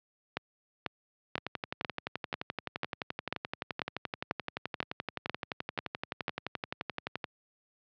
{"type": "two click trains", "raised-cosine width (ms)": 0.3, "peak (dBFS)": [-14, -17], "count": [13, 69], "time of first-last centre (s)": [[0.37, 6.281], [1.38, 7.242]], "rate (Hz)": [2.03, 11.6], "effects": ["high-pass 100 Hz 12 dB/octave", "low-pass 4000 Hz 12 dB/octave"]}